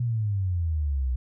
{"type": "exponential sweep", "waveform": "sine", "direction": "down", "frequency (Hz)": [123.47, 61], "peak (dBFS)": -23, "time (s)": [0, 1.16], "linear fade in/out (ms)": 5, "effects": []}